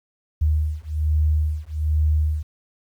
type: beating tone pair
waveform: sine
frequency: 76.1 / 77.3 Hz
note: D#2 / D#2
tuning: -38 / -11 cents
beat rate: 1.2 Hz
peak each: -21 dBFS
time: 0.41-2.43 s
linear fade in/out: 10 ms
effects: 9-bit